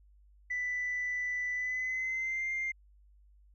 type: tone with pitch glide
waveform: sine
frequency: 1985 to 2103 Hz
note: B6 to C7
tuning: +8 to +8 cents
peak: -30 dBFS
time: 0.5-2.72 s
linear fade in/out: 10 ms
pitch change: +100 cents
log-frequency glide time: 1.53-2.48 s
effects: tanh soft clip ceiling -28 dBFS + added 50 Hz sine -58 dBFS peak until 3.54 s